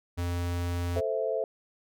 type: tone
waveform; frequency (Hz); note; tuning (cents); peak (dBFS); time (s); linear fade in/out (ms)
square; 87.31; F2; 0; -29; 0.17-1.01; 20
type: chord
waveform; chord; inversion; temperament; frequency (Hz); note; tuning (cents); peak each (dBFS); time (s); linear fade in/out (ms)
sine; A minor; none; equal; 440 / 523.3 / 659.3; A4 / C5 / E5; 0 / 0 / 0; -31; 0.96-1.44; 2
effects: none